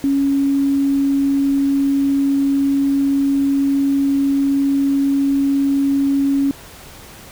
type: tone with quantisation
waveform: sine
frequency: 277.2 Hz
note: C#4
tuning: in tune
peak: -13 dBFS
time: 0.04-6.51 s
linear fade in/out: 0 ms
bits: 7
effects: pink hiss -39 dBFS RMS until 7.31 s